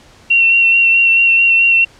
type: tone with vibrato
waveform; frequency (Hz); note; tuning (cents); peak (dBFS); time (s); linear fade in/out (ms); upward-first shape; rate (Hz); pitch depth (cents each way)
sine; 2727; F7; -42; -7; 0.3-1.85; 10; sine; 4.6; 20
effects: pink hiss -44 dBFS RMS until 1.99 s + low-pass 7000 Hz 12 dB/octave